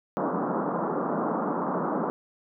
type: band-pass noise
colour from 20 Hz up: pink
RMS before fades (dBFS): -28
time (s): 0.17-2.1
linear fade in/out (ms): 0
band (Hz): 170 to 1300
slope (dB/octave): 48
effects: none